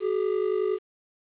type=ring-modulated tone; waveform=triangle; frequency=400.5 Hz; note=G4; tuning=37 cents sharp; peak=-18 dBFS; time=0-0.79 s; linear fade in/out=50 ms; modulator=25.4 Hz; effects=resampled to 8000 Hz + 9-bit